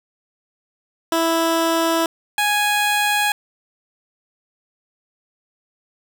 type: tone pair in turn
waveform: 15% pulse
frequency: 329.6 / 830.5 Hz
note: E4 / G#5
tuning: 0 / 0 cents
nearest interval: octave + major third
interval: 1600 cents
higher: second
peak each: -10 dBFS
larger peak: neither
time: 1.12-2.06 / 2.38-3.32 s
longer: neither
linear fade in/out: 2 ms
effects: none